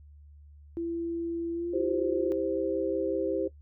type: tone with pitch glide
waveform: sine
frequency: 336.4 to 355 Hz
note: E4 to F4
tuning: +35 to +28 cents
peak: -29 dBFS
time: 0.77-2.32 s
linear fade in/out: 0 ms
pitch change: +93 cents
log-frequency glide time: 1.53-1.83 s
type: chord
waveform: sine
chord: C major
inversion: first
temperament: just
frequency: 327 / 392.4 / 523.3 Hz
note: E4 / G4 / C5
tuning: -14 / +2 / 0 cents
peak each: -31 dBFS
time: 1.73-3.48 s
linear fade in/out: 10 ms
effects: noise-tail reverb RT60 0.1 s tail -17 dB re dry + added 73 Hz sine -49 dBFS peak until 3.61 s